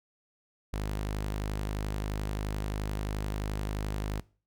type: tone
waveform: sawtooth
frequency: 51.5 Hz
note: G#1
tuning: 14 cents flat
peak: -27 dBFS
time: 0.73-4.2 s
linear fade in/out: 5 ms
effects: noise-tail reverb RT60 0.4 s tail -22 dB re dry